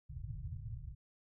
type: low-pass noise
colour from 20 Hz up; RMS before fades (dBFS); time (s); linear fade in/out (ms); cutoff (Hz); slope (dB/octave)
white; -44; 0.09-0.95; 20; 150; 96
effects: none